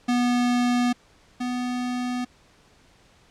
square tone pair in turn, 244.4 / 247.7 Hz, B3 / B3, -18 / +5 cents, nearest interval unison, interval 23 cents, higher second, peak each -20 / -26 dBFS, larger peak first, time 0.08-0.93 / 1.4-2.25 s, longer neither, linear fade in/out 10 ms, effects pink hiss -57 dBFS RMS until 3.3 s + low-pass 7000 Hz 12 dB/octave

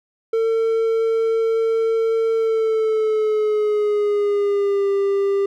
triangle tone with pitch glide, 450.9 to 397.1 Hz, A4 to G4, +42 to +22 cents, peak -14 dBFS, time 0.33-5.46 s, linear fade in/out 5 ms, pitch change -220 cents, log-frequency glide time 2.32-4.89 s, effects none

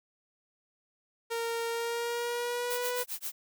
sawtooth tone with pitch glide, 462.6 to 492.9 Hz, A#4 to B4, -13 to -3 cents, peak -27 dBFS, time 1.3-3.04 s, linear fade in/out 20 ms, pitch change +110 cents, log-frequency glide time 1.69-2.92 s
blue noise with tremolo, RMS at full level -35 dBFS, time 2.7-3.32 s, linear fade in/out 5 ms, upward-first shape sine, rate 7.5 Hz, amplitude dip 100%
effects none

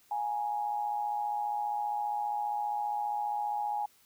sine tone with amplitude modulation, 830.6 Hz, G#5, in tune, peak -27 dBFS, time 0.11-3.86 s, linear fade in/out 5 ms, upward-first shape sine, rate 115 Hz, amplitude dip 60%, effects white hiss -64 dBFS RMS until 4.05 s

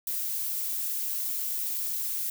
violet noise, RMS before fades -31 dBFS, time 0.07-2.3 s, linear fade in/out 2 ms, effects none

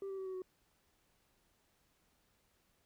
sine tone with pitch steps, 392 / 386.6 / 381.3 / 376 / 370.9 Hz, G4 / G4 / G4 / F#4 / F#4, 0 / -24 / -48 / +28 / +4 cents, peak -37 dBFS, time 0.02-0.42 s, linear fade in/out 2 ms, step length 80 ms, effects tanh soft clip ceiling -39 dBFS + pink hiss -75 dBFS RMS until 2.85 s

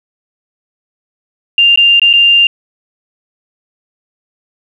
sine tone with dropouts, 2794 Hz, F7, in tune, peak -4 dBFS, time 1.58-2.47 s, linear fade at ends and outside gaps 2 ms, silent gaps 1.759-1.774 / 1.997-2.017 / 2.13-2.136 s, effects 7-bit

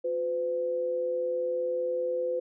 sine tone pair together, 357.6 / 507.3 Hz, F4 / B4, +41 / +46 cents, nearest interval tritone, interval 605 cents, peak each -36 / -27 dBFS, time 0.04-2.4 s, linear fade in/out 10 ms, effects none

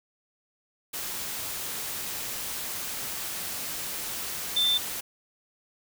sine tone in noise, 3556 Hz, A7, 18 cents sharp, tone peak -21 dBFS, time 4.56-4.78 s, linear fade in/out 10 ms, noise white, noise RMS -34 dBFS, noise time 0.93-5.01 s, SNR +10 dB, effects none

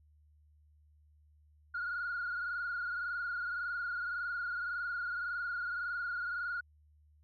sine tone with frequency modulation, 1430 Hz, F6, 41 cents sharp, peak -33 dBFS, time 1.74-6.61 s, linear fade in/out 10 ms, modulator 21.8 Hz, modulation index 2.1, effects tanh soft clip ceiling -31 dBFS + added 75 Hz sine -62 dBFS peak until 7.23 s

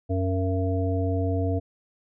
harmonic tone with a mistuned harmonic, 92.5 Hz, F#2, in tune, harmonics 1 / 3 / 5 / 7, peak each -24 / -29 / -31 / -32 dBFS, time 0.09-1.6 s, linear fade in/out 20 ms, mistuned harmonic 7, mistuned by +63 cents, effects none

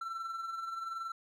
triangle tone with amplitude modulation, 1344 Hz, E6, 33 cents sharp, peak -33 dBFS, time 0.01-1.12 s, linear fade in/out 5 ms, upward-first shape sine, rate 21.1 Hz, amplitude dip 50%, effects none

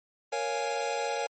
square chord, Bb minor seventh, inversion none, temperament equal, 466.2 / 554.4 / 698.5 / 830.6 Hz, Bb4 / Db5 / F5 / Ab5, 0 / 0 / 0 / 0 cents, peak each -35 / -35 / -38 / -34 dBFS, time 0.32-1.27 s, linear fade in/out 10 ms, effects MP3 32 kbps

